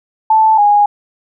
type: tone pair in turn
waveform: sine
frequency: 877 / 824.4 Hz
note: A5 / G#5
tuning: -6 / -13 cents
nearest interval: minor second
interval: 107 cents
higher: first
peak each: -6 dBFS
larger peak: neither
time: 0.3-0.58 / 0.58-0.86 s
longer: neither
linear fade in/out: 5 ms
effects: none